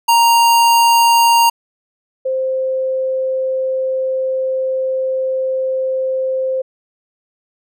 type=tone pair in turn; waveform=square / sine; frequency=932.3 / 523.2 Hz; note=A#5 / C5; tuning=0 / 0 cents; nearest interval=minor seventh; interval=1000 cents; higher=first; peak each=-9 / -15 dBFS; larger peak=first; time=0.08-1.5 / 2.25-6.62 s; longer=second; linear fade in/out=10 ms; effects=none